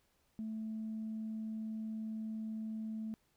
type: tone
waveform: sine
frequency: 219.5 Hz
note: A3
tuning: 4 cents flat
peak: -37 dBFS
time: 0.39-3.14 s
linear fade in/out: 0 ms
effects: tanh soft clip ceiling -34 dBFS + pink hiss -75 dBFS RMS until 3.36 s